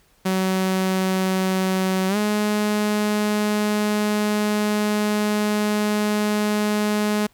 sawtooth tone with pitch glide, 188.2 to 210 Hz, F#3 to G#3, +30 to +19 cents, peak -15 dBFS, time 0.25-7.27 s, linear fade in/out 10 ms, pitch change +189 cents, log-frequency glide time 2.08-2.17 s, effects pink hiss -59 dBFS RMS until 7.33 s

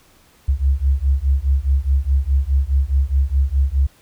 sine beating tone pair, 66 / 70.8 Hz, C2 / C#2, +16 / +37 cents, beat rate 4.8 Hz, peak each -17 dBFS, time 0.48-3.87 s, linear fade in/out 10 ms, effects pink hiss -53 dBFS RMS until 4.01 s

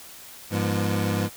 25% pulse tone cluster, 101.5 / 171.6 / 241.4 Hz, G#2 / F3 / B3, -39 / -30 / -39 cents, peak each -21 / -25 / -26 dBFS, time 0.5-1.3 s, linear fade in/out 50 ms, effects white hiss -44 dBFS RMS until 1.36 s

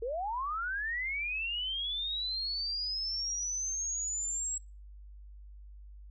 sine linear sweep, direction up, 435.1 to 7690 Hz, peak -32 dBFS, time 0.02-4.58 s, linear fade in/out 5 ms, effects noise-tail reverb RT60 0.3 s tail -25 dB re dry + added 50 Hz sine -47 dBFS peak until 6.1 s

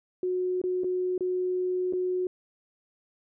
sine tone with dropouts, 365.4 Hz, F#4, 22 cents flat, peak -25 dBFS, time 0.23-2.27 s, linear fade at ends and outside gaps 2 ms, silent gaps 0.616-0.638 / 0.836-0.843 / 1.179-1.207 / 1.926-1.934 s, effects none

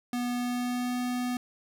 square tone with pitch glide, 244.3 to 247.4 Hz, B3 to B3, -19 to +3 cents, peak -29 dBFS, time 0.13-1.37 s, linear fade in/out 2 ms, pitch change +22 cents, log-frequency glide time 0.3-0.96 s, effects none

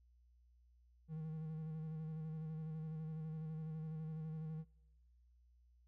triangle tone with vibrato, 157.7 Hz, D#3, 24 cents sharp, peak -40 dBFS, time 1.08-4.65 s, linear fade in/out 50 ms, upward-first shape square, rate 12 Hz, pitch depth 24 cents each way, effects noise-tail reverb RT60 1.0 s tail -25 dB re dry + added 60 Hz sine -66 dBFS peak until 5.87 s

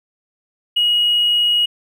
sine tone with hard clipping, 2896 Hz, F#7, 38 cents flat, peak -13 dBFS, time 0.76-1.66 s, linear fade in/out 10 ms, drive 1 dB, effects none

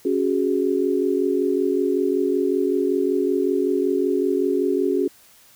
sine chord, C# suspended fourth, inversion none, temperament equal, 277.2 / 370 / 415.3 Hz, C#4 / F#4 / G#4, 0 / 0 / 0 cents, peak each -23 / -21 / -23 dBFS, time 0.05-5.08 s, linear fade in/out 5 ms, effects white hiss -52 dBFS RMS until 5.55 s

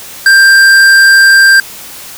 sine tone with hard clipping, 1583 Hz, G6, 17 cents sharp, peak -3 dBFS, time 0.26-1.6 s, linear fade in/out 2 ms, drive 12 dB, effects white hiss -28 dBFS RMS until 2.17 s

